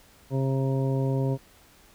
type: harmonic tone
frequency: 134.1 Hz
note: C3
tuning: 43 cents sharp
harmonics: 1 / 2 / 3 / 4 / 5 / 7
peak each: -24 / -31 / -32 / -34 / -41 / -41 dBFS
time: 0.3-1.38 s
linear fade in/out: 50 ms
effects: pink hiss -56 dBFS RMS until 1.94 s